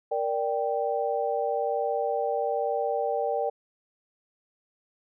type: chord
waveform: sine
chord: G minor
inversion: first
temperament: equal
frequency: 466.2 / 587.3 / 784 Hz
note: Bb4 / D5 / G5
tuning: 0 / 0 / 0 cents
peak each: -29 dBFS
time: 0.11-3.5 s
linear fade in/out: 10 ms
effects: none